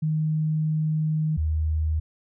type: tone pair in turn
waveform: sine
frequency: 155.56 / 78.23 Hz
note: D#3 / D#2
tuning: 0 / +10 cents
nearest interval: octave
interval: 1190 cents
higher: first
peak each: -21 dBFS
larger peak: neither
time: 0.02-1.37 / 1.37-2 s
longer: first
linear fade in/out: 10 ms
effects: none